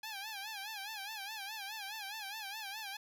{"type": "tone with vibrato", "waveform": "10% pulse", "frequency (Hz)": 830.6, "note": "G#5", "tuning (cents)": 0, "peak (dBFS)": -33, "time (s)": [0.03, 2.97], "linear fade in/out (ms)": 5, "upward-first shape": "sine", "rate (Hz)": 4.8, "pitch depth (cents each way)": 120, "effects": []}